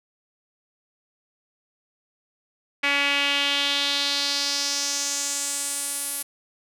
sawtooth tone with band-pass filter sweep, 283.1 Hz, C#4, 37 cents sharp, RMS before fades -25 dBFS, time 2.83-6.23 s, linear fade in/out 10 ms, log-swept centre 2300 to 11000 Hz, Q 3, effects none

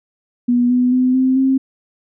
sine tone with pitch steps, 243.3 / 248.7 / 254.2 / 259.9 / 265.6 Hz, B3 / B3 / C4 / C4 / C4, -26 / +12 / -50 / -11 / +26 cents, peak -11 dBFS, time 0.48-1.58 s, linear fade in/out 10 ms, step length 220 ms, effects none

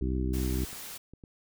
harmonic tone, 64 Hz, C2, 38 cents flat, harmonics 1 / 2 / 3 / 4 / 5 / 6, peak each -29 / -36 / -37 / -37 / -36 / -39 dBFS, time 0.01-0.65 s, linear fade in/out 5 ms
white noise, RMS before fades -42 dBFS, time 0.33-0.98 s, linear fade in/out 10 ms
clicks, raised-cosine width 3 ms, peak -34 dBFS, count 5, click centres 0.493 / 0.581 / 0.73 / 1.136 / 1.238 s
effects none

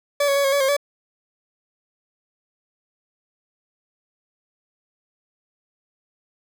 40% pulse tone with pitch steps, 574 / 557 / 563 / 545 / 567 / 535 / 572 Hz, D5 / C#5 / C#5 / C#5 / C#5 / C5 / D5, -40 / +8 / +27 / -29 / +39 / +38 / -46 cents, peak -16 dBFS, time 0.2-0.767 s, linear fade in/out 5 ms, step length 81 ms, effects none

